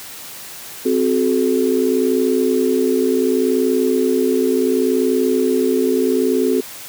sine chord, F# diminished, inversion second, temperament equal with one note detuned, 261.6 / 370 / 430.7 Hz, C4 / F#4 / A4, 0 / 0 / -37 cents, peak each -18 dBFS, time 0.85-6.61 s, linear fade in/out 10 ms, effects white hiss -34 dBFS RMS until 6.88 s + high-pass 80 Hz 12 dB/octave

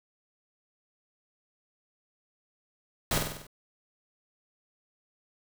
pink noise with echo, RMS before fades -27 dBFS, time 3.11-3.18 s, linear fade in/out 2 ms, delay 48 ms, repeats 6, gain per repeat -4 dB, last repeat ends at 3.468 s, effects none

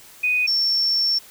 sine tone pair in turn, 2489 / 5438 Hz, D#7 / F8, 0 / -47 cents, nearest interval octave + major second, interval 1353 cents, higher second, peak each -17 dBFS, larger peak neither, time 0.23-0.47 / 0.47-1.19 s, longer second, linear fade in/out 10 ms, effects white hiss -46 dBFS RMS until 1.3 s

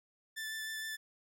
sawtooth tone with vibrato, 1760 Hz, A6, in tune, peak -35 dBFS, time 0.36-0.97 s, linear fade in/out 20 ms, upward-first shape sine, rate 6.5 Hz, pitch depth 12 cents each way, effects none

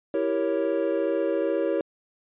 triangle chord, E diminished seventh, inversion none, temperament equal, 329.6 / 392 / 466.2 / 554.4 Hz, E4 / G4 / Bb4 / Db5, 0 / 0 / 0 / 0 cents, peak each -26 / -27 / -27 / -25 dBFS, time 0.14-1.81 s, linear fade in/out 2 ms, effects resampled to 8000 Hz

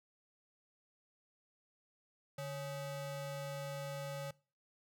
square ring-modulated tone, 350 Hz, F4, 4 cents sharp, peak -38 dBFS, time 2.38-4.31 s, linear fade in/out 5 ms, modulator 205 Hz, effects noise-tail reverb RT60 0.4 s tail -23 dB re dry

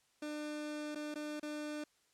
30% pulse tone with dropouts, 299.8 Hz, D4, 36 cents sharp, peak -37 dBFS, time 0.22-1.84 s, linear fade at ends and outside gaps 5 ms, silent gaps 0.949-0.956 / 1.143-1.156 / 1.398-1.428 s, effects white hiss -73 dBFS RMS until 2.13 s + low-pass 9000 Hz 12 dB/octave

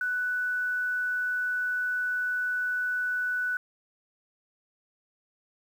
sine tone with quantisation, 1487 Hz, F#6, 8 cents sharp, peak -26 dBFS, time 0.01-3.57 s, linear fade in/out 2 ms, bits 9, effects none

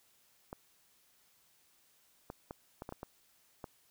clicks, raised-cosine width 1 ms, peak -28 dBFS, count 8, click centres 0.529 / 2.301 / 2.509 / 2.821 / 2.891 / 2.924 / 3.031 / 3.642 s, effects white hiss -69 dBFS RMS until 3.9 s

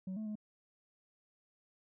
sine tone with pitch steps, 187.8 / 217 / 212.2 Hz, F#3 / A3 / G#3, +26 / -24 / +38 cents, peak -35 dBFS, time 0.07-0.355 s, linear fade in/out 5 ms, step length 95 ms, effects tanh soft clip ceiling -37 dBFS

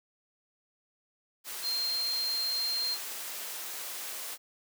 sine tone in noise, 4186 Hz, C8, in tune, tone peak -29 dBFS, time 1.62-2.98 s, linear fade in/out 50 ms, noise white, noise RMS -39 dBFS, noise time 1.44-4.38 s, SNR +7 dB, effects high-pass 400 Hz 12 dB/octave

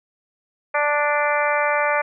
harmonic tone, 293.7 Hz, D4, in tune, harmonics 2 / 3 / 4 / 5 / 6 / 7 / 8, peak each -22 / -24 / -25 / -26 / -27 / -27 / -28 dBFS, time 0.74-2.02 s, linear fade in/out 10 ms, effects none

